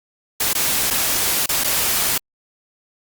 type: noise with dropouts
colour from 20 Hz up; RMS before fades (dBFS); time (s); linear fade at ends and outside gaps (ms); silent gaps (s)
white; -19; 0.4-2.18; 5; 0.533-0.55 / 0.903-0.907 / 1.461-1.49 / 1.638-1.643
effects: Opus 48 kbps